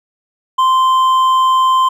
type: tone with hard clipping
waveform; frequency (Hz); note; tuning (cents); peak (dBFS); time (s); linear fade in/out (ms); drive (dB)
triangle; 1040; C6; -11; -10; 0.58-1.89; 10; 8
effects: none